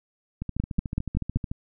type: two click trains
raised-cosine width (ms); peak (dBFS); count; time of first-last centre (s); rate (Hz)
5; -18 / -11; 16 / 5; 0.42-1.515 / 0.6-1.36; 13.7 / 5.26
effects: none